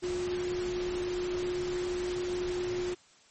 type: tone in noise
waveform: sine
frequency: 358.8 Hz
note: F4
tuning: 47 cents sharp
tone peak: -30 dBFS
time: 0.02-2.95 s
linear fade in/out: 20 ms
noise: pink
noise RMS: -41 dBFS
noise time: 0.02-2.95 s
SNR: +8 dB
effects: white hiss -60 dBFS RMS until 3.3 s + MP3 32 kbps

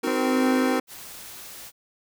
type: chord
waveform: square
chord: C half-diminished seventh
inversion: none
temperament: equal with one note detuned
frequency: 260.4 / 311.1 / 370 / 466.2 Hz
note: C4 / Eb4 / Gb4 / Bb4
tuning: -8 / 0 / 0 / 0 cents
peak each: -30 / -30 / -31 / -30 dBFS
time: 0.03-0.8 s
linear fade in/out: 10 ms
type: harmonic tone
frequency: 259 Hz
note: C4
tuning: 17 cents flat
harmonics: 1 / 2 / 3 / 4 / 5 / 6 / 7 / 8 / 9 / 10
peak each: -23 / -29 / -33 / -35 / -37 / -39 / -40 / -41 / -42 / -43 dBFS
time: 0.07-0.8 s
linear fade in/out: 5 ms
type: noise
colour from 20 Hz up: white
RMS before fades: -41 dBFS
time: 0.87-1.72 s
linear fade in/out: 50 ms
effects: none

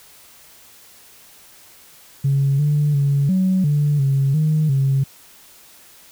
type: tone with pitch steps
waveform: sine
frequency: 138.3 / 147.6 / 140.8 / 187.5 / 146.6 / 137 / 154.8 / 136.1 Hz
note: C#3 / D3 / C#3 / F#3 / D3 / C#3 / D#3 / C#3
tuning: -4 / +9 / +27 / +23 / -3 / -20 / -9 / -31 cents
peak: -13 dBFS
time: 2.24-5.04 s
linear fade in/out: 10 ms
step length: 350 ms
effects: tanh soft clip ceiling -10 dBFS + white hiss -47 dBFS RMS until 6.11 s

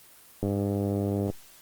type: click train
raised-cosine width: 2 ms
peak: -15 dBFS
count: 88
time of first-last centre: 0.43-1.3 s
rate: 100 Hz
effects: white hiss -53 dBFS RMS until 1.61 s + Opus 24 kbps

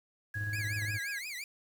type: tone with pitch glide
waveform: sine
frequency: 1661.2 to 1640.2 Hz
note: G#6 to G#6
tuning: 0 to -22 cents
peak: -36 dBFS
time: 0.34-1.19 s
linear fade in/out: 5 ms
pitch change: -22 cents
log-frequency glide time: 0.88-0.99 s
type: tone with tremolo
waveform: triangle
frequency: 104.6 Hz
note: G#2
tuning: 13 cents sharp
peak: -31 dBFS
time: 0.35-0.99 s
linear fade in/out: 20 ms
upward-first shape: square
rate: 17 Hz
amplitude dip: 40%
type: tone with vibrato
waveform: sawtooth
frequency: 2209 Hz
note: C#7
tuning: 7 cents flat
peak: -35 dBFS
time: 0.53-1.44 s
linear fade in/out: 2 ms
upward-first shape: triangle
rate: 5.7 Hz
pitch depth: 260 cents each way
effects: 9-bit

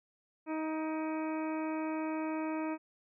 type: harmonic tone with a mistuned harmonic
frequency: 314.3 Hz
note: D#4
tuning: 18 cents sharp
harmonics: 1 / 2 / 3 / 4 / 5 / 6 / 7 / 8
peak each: -34 / -41 / -42 / -47 / -52 / -54 / -51 / -51 dBFS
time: 0.46-2.78 s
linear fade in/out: 50 ms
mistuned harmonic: 7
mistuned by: +53 cents
effects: none

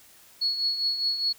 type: tone with tremolo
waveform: sine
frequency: 4362 Hz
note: C#8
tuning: 29 cents flat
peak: -21 dBFS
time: 0.41-1.33 s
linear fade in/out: 10 ms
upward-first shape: triangle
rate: 4.9 Hz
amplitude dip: 65%
effects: white hiss -54 dBFS RMS until 1.38 s

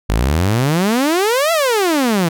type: exponential two-way sweep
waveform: sawtooth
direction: up then down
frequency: 48.7 to 684 to 159.2 Hz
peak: -9 dBFS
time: 0.09-2.29 s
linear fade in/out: 10 ms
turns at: 1.52 s
effects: none

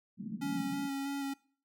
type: band-pass noise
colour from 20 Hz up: white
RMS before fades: -40 dBFS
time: 0.17-0.9 s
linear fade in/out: 50 ms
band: 160 to 240 Hz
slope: 48 dB/octave
type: tone with vibrato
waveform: square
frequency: 277.4 Hz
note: C#4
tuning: 1 cent sharp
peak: -35 dBFS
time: 0.41-1.34 s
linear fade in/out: 10 ms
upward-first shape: square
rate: 3.1 Hz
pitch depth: 14 cents each way
effects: noise-tail reverb RT60 0.5 s tail -23 dB re dry

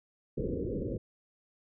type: low-pass noise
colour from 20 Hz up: white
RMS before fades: -34 dBFS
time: 0.37-0.98 s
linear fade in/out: 10 ms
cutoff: 520 Hz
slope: 96 dB/octave
effects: none

